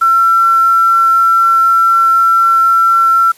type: tone with quantisation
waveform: sine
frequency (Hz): 1351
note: E6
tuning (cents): +42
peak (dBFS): -6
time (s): 0.01-3.32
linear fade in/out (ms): 10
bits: 5
effects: white hiss -44 dBFS RMS until 3.37 s + resampled to 32000 Hz